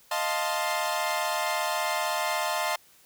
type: chord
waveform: sawtooth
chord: F dominant seventh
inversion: third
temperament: equal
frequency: 622.3 / 698.5 / 880 / 1046.5 Hz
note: Eb5 / F5 / A5 / C6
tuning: 0 / 0 / 0 / 0 cents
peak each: -28 dBFS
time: 0.11-2.76 s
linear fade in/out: 5 ms
effects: white hiss -58 dBFS RMS until 3.05 s